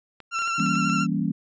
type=clicks; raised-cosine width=0.3 ms; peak=-26 dBFS; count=8; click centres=0.203 / 0.389 / 0.421 / 0.476 / 0.598 / 0.663 / 0.755 / 0.898 s
type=tone with vibrato; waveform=30% pulse; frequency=1359 Hz; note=F6; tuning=48 cents flat; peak=-21 dBFS; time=0.31-1.07 s; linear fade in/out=50 ms; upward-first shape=sine; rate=13 Hz; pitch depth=33 cents each way
type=chord; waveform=sine; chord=E diminished seventh; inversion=none; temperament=equal; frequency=164.81 / 196 / 233.1 / 277.2 Hz; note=E3 / G3 / Bb3 / Db4; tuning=0 / 0 / 0 / 0 cents; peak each=-27 / -26 / -28 / -29 dBFS; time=0.58-1.32 s; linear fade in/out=10 ms
effects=resampled to 16000 Hz